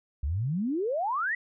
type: exponential sweep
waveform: sine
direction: up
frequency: 64.4 to 2003 Hz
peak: -26 dBFS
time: 0.23-1.35 s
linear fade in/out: 5 ms
effects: none